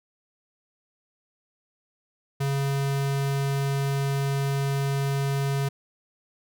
square tone, 138.59 Hz, C#3, in tune, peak -24 dBFS, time 2.4-5.69 s, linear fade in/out 10 ms, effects none

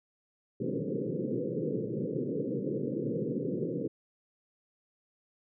white band-pass noise, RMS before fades -33 dBFS, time 0.6-3.88 s, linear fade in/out 10 ms, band 120 to 510 Hz, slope 96 dB/octave, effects none

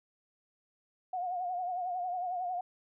sine tone with vibrato, 722 Hz, F#5, 43 cents flat, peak -32 dBFS, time 1.13-2.61 s, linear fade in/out 5 ms, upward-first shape triangle, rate 11 Hz, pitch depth 74 cents each way, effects none

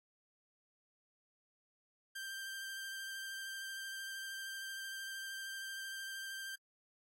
sawtooth tone with vibrato, 1576 Hz, G6, 9 cents sharp, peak -39 dBFS, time 2.15-6.56 s, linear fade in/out 10 ms, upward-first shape sine, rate 13 Hz, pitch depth 15 cents each way, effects AAC 64 kbps

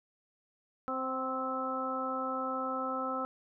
harmonic tone with a mistuned harmonic, 261.6 Hz, C4, in tune, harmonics 1 / 2 / 3 / 4 / 5, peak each -39 / -38 / -41 / -42 / -35 dBFS, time 0.88-3.25 s, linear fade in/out 0 ms, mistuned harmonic 3, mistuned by -25 cents, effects none

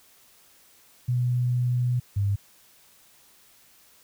sine tone pair in turn, 123.47 / 100.25 Hz, B2 / G2, 0 / +39 cents, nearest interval major third, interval 361 cents, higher first, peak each -21 dBFS, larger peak neither, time 1.08-2 / 2.16-2.36 s, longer first, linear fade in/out 10 ms, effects white hiss -57 dBFS RMS until 4.03 s

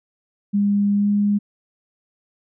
sine tone with pitch glide, 202.8 to 204.8 Hz, G#3 to G#3, -41 to -24 cents, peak -15 dBFS, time 0.53-1.39 s, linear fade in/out 20 ms, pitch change +17 cents, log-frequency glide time 0.95-1.08 s, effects none

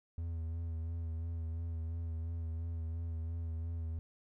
triangle tone with vibrato, 82.41 Hz, E2, in tune, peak -34 dBFS, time 0.18-3.99 s, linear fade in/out 0 ms, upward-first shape sine, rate 2.9 Hz, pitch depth 33 cents each way, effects none

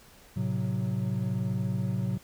triangle chord, F# diminished, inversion first, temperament equal, 110 / 130.81 / 185 Hz, A2 / C3 / F#3, 0 / 0 / 0 cents, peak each -29 dBFS, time 0.36-2.18 s, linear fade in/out 10 ms, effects tanh soft clip ceiling -16 dBFS + pink hiss -55 dBFS RMS until 2.23 s

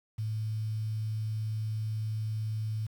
sine tone with quantisation, 109 Hz, A2, 16 cents flat, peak -30 dBFS, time 0.18-2.87 s, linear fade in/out 10 ms, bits 9, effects none

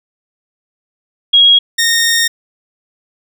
sine / 15% pulse tone pair in turn, 3296 / 1845.1 Hz, G#7 / A#6, -14 / -18 cents, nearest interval minor seventh, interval 1004 cents, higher first, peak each -4 dBFS, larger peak neither, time 1.33-1.59 / 1.78-2.28 s, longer second, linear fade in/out 10 ms, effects none

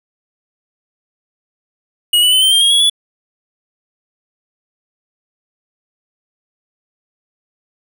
square tone with pitch steps, 2900 / 2969 / 3041 / 3114 / 3188 / 3265 / 3343 / 3423 Hz, F#7 / F#7 / F#7 / G7 / G7 / G#7 / G#7 / A7, -35 / +5 / +47 / -12 / +28 / -30 / +11 / -48 cents, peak -9 dBFS, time 2.13-2.898 s, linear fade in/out 5 ms, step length 96 ms, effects none

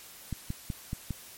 clicks, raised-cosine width 5 ms, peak -20 dBFS, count 5, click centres 0.327 / 0.504 / 0.702 / 0.931 / 1.107 s, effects white hiss -49 dBFS RMS until 1.37 s + MP3 64 kbps

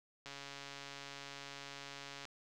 click train, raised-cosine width 0.2 ms, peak -30 dBFS, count 280, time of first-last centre 0.26-2.253 s, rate 140 Hz, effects none

